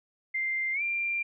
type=tone with pitch glide; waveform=sine; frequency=2093 to 2377 Hz; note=C7 to D7; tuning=0 to +20 cents; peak=-27 dBFS; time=0.34-1.23 s; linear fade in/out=10 ms; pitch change=+220 cents; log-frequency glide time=0.73-0.82 s; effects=none